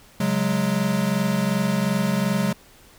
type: chord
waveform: square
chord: C# suspended fourth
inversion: none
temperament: equal with one note detuned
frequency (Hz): 137 / 185 / 207.7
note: C#3 / F#3 / G#3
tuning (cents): -20 / 0 / 0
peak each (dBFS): -28 / -24 / -24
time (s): 0.2-2.53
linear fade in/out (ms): 5
effects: pink hiss -51 dBFS RMS until 2.98 s